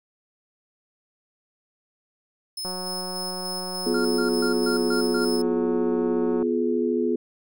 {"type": "tone with tremolo", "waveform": "sawtooth", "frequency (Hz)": 5200, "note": "E8", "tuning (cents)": -24, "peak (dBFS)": -27, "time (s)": [2.57, 5.42], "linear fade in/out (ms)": 5, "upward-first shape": "square", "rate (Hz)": 3.4, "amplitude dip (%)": 30}
{"type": "click train", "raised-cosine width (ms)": 1, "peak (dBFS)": -22, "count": 692, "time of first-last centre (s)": [2.65, 6.426], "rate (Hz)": 183}
{"type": "chord", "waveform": "sine", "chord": "F diminished", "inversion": "second", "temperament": "equal with one note detuned", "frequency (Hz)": [246.9, 349.2, 422.8], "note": ["Cb4", "F4", "Ab4"], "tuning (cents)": [0, 0, 31], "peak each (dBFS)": -25, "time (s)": [3.86, 7.16], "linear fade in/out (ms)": 5}
{"type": "tone bursts", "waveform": "triangle", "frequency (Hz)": 1396.9, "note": "F6", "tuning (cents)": 0, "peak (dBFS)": -27, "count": 6, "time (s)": [3.94, 5.25], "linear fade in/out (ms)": 5, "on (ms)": 110, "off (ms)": 130}
{"effects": []}